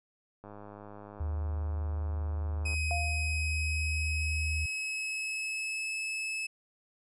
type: click train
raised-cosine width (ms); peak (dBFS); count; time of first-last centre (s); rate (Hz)
1; -33; 238; 0.44-2.741; 103
type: tone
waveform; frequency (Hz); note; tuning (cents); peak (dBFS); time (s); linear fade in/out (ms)
sine; 78; D#2; +5; -30; 1.2-4.66; 5
type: tone with pitch glide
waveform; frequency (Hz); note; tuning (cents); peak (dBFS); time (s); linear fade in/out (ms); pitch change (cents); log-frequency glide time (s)
40% pulse; 2526 to 2599; D#7 to E7; +26 to -25; -32; 2.65-6.47; 10; +49; 3.27-5.93
type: tone with exponential decay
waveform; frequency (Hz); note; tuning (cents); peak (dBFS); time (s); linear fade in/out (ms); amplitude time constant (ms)
sine; 698.5; F5; 0; -31; 2.91-3.56; 0; 140
effects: resampled to 24000 Hz